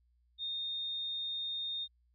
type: tone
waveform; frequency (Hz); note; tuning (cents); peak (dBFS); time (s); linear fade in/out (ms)
sine; 3670; A#7; -28; -35; 0.38-1.88; 50
effects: added 60 Hz sine -68 dBFS peak until 2.14 s